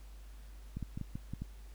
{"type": "clicks", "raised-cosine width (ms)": 5, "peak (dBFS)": -26, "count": 7, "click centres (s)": [0.77, 0.827, 0.975, 1.013, 1.155, 1.336, 1.42], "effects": ["added 50 Hz sine -48 dBFS peak until 1.74 s", "pink hiss -63 dBFS RMS until 1.74 s"]}